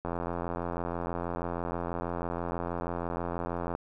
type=click train; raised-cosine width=1 ms; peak=-19 dBFS; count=320; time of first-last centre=0.05-3.751 s; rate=86.2 Hz; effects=none